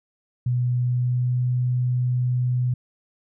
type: tone with pitch glide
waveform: sine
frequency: 123.47 to 124.69 Hz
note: B2 to B2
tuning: 0 to +17 cents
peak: -19 dBFS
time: 0.46-2.74 s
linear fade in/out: 5 ms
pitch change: +17 cents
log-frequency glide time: 0.78-1.43 s
effects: none